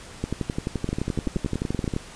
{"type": "two click trains", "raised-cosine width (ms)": 3, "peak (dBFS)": [-13, -12], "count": [12, 21], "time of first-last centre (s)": [[0.89, 1.938], [0.24, 1.964]], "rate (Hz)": [10.5, 11.6], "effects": ["pink hiss -43 dBFS RMS until 2.15 s", "resampled to 22050 Hz"]}